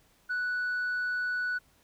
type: tone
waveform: sine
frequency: 1480 Hz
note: F#6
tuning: in tune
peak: -26 dBFS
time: 0.29-1.59 s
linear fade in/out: 20 ms
effects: tanh soft clip ceiling -27 dBFS + pink hiss -65 dBFS RMS until 1.83 s